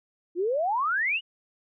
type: exponential sweep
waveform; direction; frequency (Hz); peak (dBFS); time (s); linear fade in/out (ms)
sine; up; 329.6 to 3000; -23; 0.35-1.21; 50
effects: none